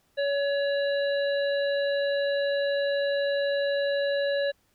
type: harmonic tone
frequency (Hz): 564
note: C#5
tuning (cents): +30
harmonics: 1 / 3 / 5 / 7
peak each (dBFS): -24 / -33 / -42 / -37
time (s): 0.17-4.52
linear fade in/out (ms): 20
effects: pink hiss -68 dBFS RMS until 4.74 s